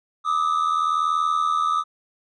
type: tone pair together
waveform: triangle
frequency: 1192 / 1272.9 Hz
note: D6 / D#6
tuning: +25 / +39 cents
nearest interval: minor second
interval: 114 cents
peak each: -19 dBFS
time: 0.24-1.84 s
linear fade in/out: 50 ms
effects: tanh soft clip ceiling -13 dBFS + resampled to 22050 Hz